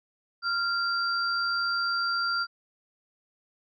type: tone pair together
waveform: sine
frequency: 1387 / 4706 Hz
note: F6 / D8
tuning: -12 / +3 cents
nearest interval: octave + major sixth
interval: 2115 cents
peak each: -26 / -31 dBFS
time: 0.42-2.47 s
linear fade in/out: 50 ms
effects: none